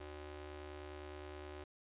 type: ring-modulated tone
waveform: sawtooth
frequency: 224.4 Hz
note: A3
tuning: 34 cents sharp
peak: -40 dBFS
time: 0-1.64 s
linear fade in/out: 5 ms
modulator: 147 Hz
effects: resampled to 8000 Hz

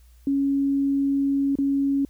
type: tone with dropouts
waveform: sine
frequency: 277.2 Hz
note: C#4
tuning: in tune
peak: -19 dBFS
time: 0.27-2.05 s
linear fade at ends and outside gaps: 2 ms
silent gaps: 1.555-1.586 s
effects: added 60 Hz sine -49 dBFS peak until 2.09 s + white hiss -63 dBFS RMS until 2.09 s

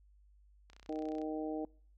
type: click train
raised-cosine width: 0.2 ms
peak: -39 dBFS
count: 17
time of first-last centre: 0.7-1.216 s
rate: 31 Hz
type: harmonic tone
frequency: 155.3 Hz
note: D#3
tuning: 3 cents flat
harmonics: 2 / 3 / 4 / 5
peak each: -38 / -42 / -44 / -46 dBFS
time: 0.89-1.65 s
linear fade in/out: 2 ms
effects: noise-tail reverb RT60 0.5 s tail -26 dB re dry + added 50 Hz sine -61 dBFS peak until 1.97 s

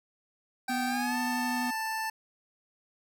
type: tone with pitch glide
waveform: 25% pulse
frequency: 778 to 883.4 Hz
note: G5 to A5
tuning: -13 to +7 cents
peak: -27 dBFS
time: 0.68-2.1 s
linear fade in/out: 5 ms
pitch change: +220 cents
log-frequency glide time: 0.87-1.17 s
type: tone with vibrato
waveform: square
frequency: 246.9 Hz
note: B3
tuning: in tune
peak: -32 dBFS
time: 0.69-1.71 s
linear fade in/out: 10 ms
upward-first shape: sine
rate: 12 Hz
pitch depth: 8 cents each way
effects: none

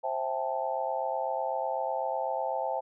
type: chord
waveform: sine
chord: A minor seventh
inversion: first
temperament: just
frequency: 528 / 660 / 792 / 880 Hz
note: C5 / E5 / G5 / A5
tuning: +16 / +2 / +18 / 0 cents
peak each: -34 dBFS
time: 0.03-2.81 s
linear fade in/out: 20 ms
effects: none

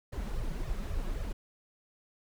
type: noise with flanger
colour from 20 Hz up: brown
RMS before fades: -34 dBFS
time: 0.12-1.33 s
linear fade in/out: 10 ms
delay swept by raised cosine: 1.6 to 5.5 ms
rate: 3.7 Hz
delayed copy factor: +1
effects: none

